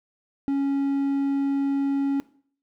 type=tone; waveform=triangle; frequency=277.2 Hz; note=C#4; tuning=in tune; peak=-19 dBFS; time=0.48-2.2 s; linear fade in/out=0 ms; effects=noise-tail reverb RT60 0.5 s tail -19 dB re dry